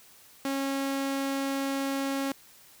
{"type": "tone", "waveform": "sawtooth", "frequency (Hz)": 273.5, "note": "C#4", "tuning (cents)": -23, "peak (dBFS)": -24, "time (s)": [0.45, 2.32], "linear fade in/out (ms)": 2, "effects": ["white hiss -55 dBFS RMS until 2.8 s"]}